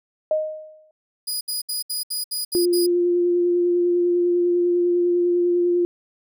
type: tone with exponential decay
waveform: sine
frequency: 621 Hz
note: D#5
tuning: 3 cents flat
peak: -15 dBFS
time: 0.31-0.91 s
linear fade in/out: 2 ms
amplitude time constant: 130 ms
type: tone bursts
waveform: 20% pulse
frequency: 4934 Hz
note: D#8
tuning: 15 cents flat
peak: -18 dBFS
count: 8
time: 1.27-2.866 s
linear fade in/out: 10 ms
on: 140 ms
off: 68 ms
type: tone with vibrato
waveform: sine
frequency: 350.9 Hz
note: F4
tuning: 8 cents sharp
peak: -16 dBFS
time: 2.55-5.85 s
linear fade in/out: 0 ms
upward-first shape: sine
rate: 10 Hz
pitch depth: 13 cents each way
effects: none